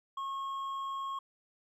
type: tone with hard clipping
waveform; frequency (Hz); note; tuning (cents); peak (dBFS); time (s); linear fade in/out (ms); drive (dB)
sine; 1088; C#6; -33; -36; 0.17-1.19; 5; 4
effects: none